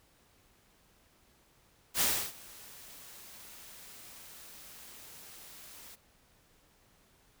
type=noise with ADSR envelope; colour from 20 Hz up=white; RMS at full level=-27 dBFS; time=1.94-5.96 s; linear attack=69 ms; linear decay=310 ms; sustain=-24 dB; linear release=20 ms; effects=pink hiss -66 dBFS RMS until 7.4 s